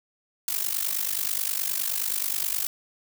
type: noise with amplitude modulation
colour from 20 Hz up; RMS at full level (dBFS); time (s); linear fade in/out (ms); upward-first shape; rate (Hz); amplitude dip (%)
blue; -24; 0.48-2.67; 2; sine; 49.5; 85
effects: none